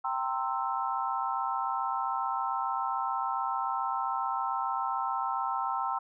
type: chord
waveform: sine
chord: C dominant seventh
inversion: second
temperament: equal with one note detuned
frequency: 784 / 919.5 / 1046.5 / 1318.5 Hz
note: G5 / Bb5 / C6 / E6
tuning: 0 / -24 / 0 / 0 cents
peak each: -34 dBFS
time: 0.04-5.99 s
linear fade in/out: 10 ms
effects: none